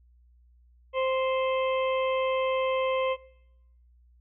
harmonic tone, 523.3 Hz, C5, in tune, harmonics 1 / 2 / 4 / 5 / 6, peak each -25 / -31 / -37 / -39 / -41 dBFS, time 0.93-3.17 s, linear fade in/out 50 ms, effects noise-tail reverb RT60 0.9 s tail -23 dB re dry + added 60 Hz sine -56 dBFS peak until 4.2 s

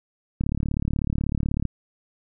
click train, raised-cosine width 5 ms, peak -12 dBFS, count 46, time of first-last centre 0.41-1.653 s, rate 36.2 Hz, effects none

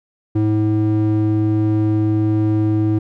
triangle ring-modulated tone, 214.7 Hz, A3, 42 cents flat, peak -8 dBFS, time 0.35-2.99 s, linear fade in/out 10 ms, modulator 107 Hz, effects tanh soft clip ceiling -4 dBFS

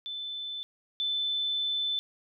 sine tone pair in turn, 3520 / 3520 Hz, A7 / A7, 0 / 0 cents, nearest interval unison, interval 0 cents, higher neither, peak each -34 / -27 dBFS, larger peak second, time 0.06-0.63 / 1-1.99 s, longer second, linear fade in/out 0 ms, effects none

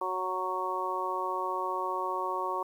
harmonic tone, 185 Hz, F#3, in tune, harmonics 2 / 3 / 4 / 5 / 6, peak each -37 / -39 / -40 / -34 / -33 dBFS, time 0.01-2.63 s, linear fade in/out 5 ms, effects 10-bit

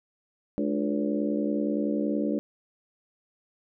harmonic tone with a mistuned harmonic, 70.6 Hz, C#2, 32 cents sharp, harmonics 3 / 4 / 5 / 6 / 7 / 8, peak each -29 / -28 / -34 / -38 / -35 / -35 dBFS, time 0.58-2.39 s, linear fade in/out 0 ms, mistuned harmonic 4, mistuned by +76 cents, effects none

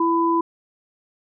sine tone pair together, 333.7 / 1000 Hz, E4 / B5, +21 / +21 cents, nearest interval octave + perfect fifth, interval 1900 cents, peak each -19 dBFS, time 0-0.41 s, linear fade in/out 5 ms, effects none

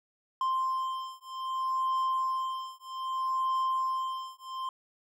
triangle beating tone pair, 1046.5 / 1047.13 Hz, C6 / C6, 0 / +1 cents, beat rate 0.63 Hz, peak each -30 / -30 dBFS, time 0.41-4.69 s, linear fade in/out 2 ms, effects none

